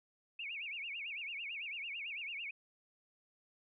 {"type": "tone with vibrato", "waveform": "sine", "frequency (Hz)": 2489, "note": "D#7", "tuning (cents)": 0, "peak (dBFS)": -40, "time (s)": [0.39, 2.51], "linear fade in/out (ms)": 5, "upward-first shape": "sine", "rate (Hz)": 9, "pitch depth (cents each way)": 230, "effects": []}